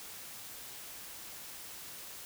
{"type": "silence", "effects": ["white hiss -47 dBFS RMS until 2.25 s"]}